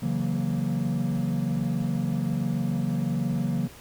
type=chord; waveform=triangle; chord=F# dominant seventh; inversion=second; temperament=equal with one note detuned; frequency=138.59 / 164.81 / 186.07 / 233.1 Hz; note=C#3 / E3 / F#3 / A#3; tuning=0 / 0 / +10 / 0 cents; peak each=-27 dBFS; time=0.02-3.68 s; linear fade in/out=10 ms; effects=tanh soft clip ceiling -16 dBFS + pink hiss -48 dBFS RMS until 3.8 s